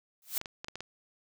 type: noise with exponential growth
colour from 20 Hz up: blue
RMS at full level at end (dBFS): -28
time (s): 0.22-0.38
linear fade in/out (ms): 1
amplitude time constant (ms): 34
type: clicks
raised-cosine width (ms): 0.2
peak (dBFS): -22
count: 7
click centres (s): 0.373 / 0.414 / 0.458 / 0.645 / 0.684 / 0.756 / 0.806
effects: none